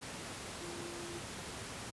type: tone in noise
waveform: sine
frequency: 345.3 Hz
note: F4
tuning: 20 cents flat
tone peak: -45 dBFS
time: 0.61-1.2 s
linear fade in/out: 20 ms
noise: pink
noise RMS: -44 dBFS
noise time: 0.01-1.91 s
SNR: -4 dB
effects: high-pass 80 Hz 12 dB/octave + resampled to 24000 Hz